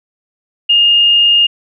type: tone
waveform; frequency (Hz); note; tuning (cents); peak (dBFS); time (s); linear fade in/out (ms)
sine; 2834; F7; +25; -6; 0.69-1.47; 10
effects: none